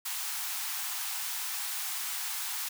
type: high-pass noise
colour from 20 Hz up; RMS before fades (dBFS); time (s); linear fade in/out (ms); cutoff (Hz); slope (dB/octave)
white; -35; 0.05-2.69; 10; 740; 96
effects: none